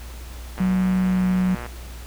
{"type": "click train", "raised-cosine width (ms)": 0.5, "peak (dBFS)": -19, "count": 131, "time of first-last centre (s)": [0.58, 1.663], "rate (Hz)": 120}
{"type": "tone with pitch glide", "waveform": "sine", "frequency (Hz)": [185.8, 184.2], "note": ["F#3", "F#3"], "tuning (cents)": [7, -7], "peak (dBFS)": -17, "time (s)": [0.6, 1.55], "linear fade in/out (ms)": 5, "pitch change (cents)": -14, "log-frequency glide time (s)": [0.97, 1.27]}
{"effects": ["added 60 Hz sine -34 dBFS peak until 2.06 s", "pink hiss -43 dBFS RMS until 2.06 s"]}